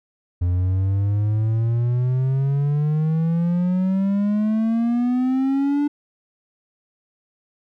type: exponential sweep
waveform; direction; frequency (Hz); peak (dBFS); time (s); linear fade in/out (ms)
triangle; up; 87.2 to 293.7; -15; 0.41-5.88; 10
effects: none